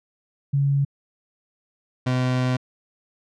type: tone pair in turn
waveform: sine / 30% pulse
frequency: 140 / 127.1 Hz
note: C#3 / C3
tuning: +18 / -50 cents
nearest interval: major second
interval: 168 cents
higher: first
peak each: -17 dBFS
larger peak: neither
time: 0.53-0.85 / 2.06-2.57 s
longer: second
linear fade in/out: 10 ms
effects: low-pass 5000 Hz 12 dB/octave